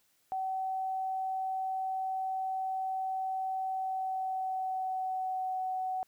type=tone with pitch glide; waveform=sine; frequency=760 to 749.1 Hz; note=F#5 to F#5; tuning=+46 to +21 cents; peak=-31 dBFS; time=0.32-6.03 s; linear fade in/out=0 ms; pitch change=-25 cents; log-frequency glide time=3.71-5.59 s; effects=white hiss -71 dBFS RMS until 6.07 s